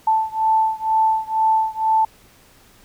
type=beating tone pair; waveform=sine; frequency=880 / 882.1 Hz; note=A5 / A5; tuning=0 / +4 cents; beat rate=2.1 Hz; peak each=-18 / -19 dBFS; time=0.07-2.05 s; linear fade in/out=5 ms; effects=pink hiss -51 dBFS RMS until 2.84 s